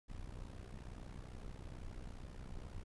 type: noise with amplitude modulation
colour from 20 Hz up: brown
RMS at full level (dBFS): -45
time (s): 0.08-2.84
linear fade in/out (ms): 20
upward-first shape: sine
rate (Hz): 62.3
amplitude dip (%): 80
effects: resampled to 24000 Hz